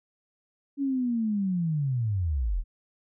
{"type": "linear sweep", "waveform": "sine", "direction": "down", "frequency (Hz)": [284.3, 33.33], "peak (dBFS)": -24, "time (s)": [0.77, 2.64], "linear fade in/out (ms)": 50, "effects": []}